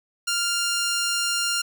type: tone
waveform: 10% pulse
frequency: 1396.9 Hz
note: F6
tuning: in tune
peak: -14 dBFS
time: 0.27-1.62 s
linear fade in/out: 10 ms
effects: none